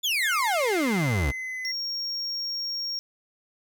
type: exponential sweep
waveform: 35% pulse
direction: down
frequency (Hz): 3580 to 61.6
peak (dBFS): -21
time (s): 0.03-1.32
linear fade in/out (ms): 20
type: tone with pitch glide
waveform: triangle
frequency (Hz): 2127 to 2026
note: C7 to B6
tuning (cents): +28 to +44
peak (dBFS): -29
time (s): 0.22-1.72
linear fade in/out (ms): 10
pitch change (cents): -84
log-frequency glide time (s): 0.48-1.58
type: tone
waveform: triangle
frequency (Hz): 5560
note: F8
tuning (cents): -9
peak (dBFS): -27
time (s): 1.65-2.99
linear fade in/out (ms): 0
effects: none